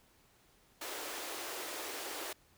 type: high-pass noise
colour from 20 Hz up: pink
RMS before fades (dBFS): -42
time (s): 0.81-2.33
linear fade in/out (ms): 5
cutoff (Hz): 310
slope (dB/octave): 48
effects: pink hiss -67 dBFS RMS until 2.57 s